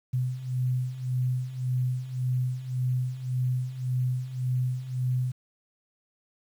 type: beating tone pair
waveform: sine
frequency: 125.5 / 127.3 Hz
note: B2 / C3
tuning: +28 / -47 cents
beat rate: 1.8 Hz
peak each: -31 / -27 dBFS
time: 0.13-5.32 s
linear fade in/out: 10 ms
effects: 9-bit